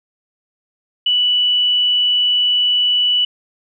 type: tone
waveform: sine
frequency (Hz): 2960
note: F#7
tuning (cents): 0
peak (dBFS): -12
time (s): 1.06-3.25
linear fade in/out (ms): 5
effects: none